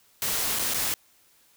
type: noise with dropouts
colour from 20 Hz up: white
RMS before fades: -27 dBFS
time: 0.22-0.94 s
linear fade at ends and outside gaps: 1 ms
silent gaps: 0.589-0.593 / 0.738-0.743 s
effects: white hiss -61 dBFS RMS until 1.56 s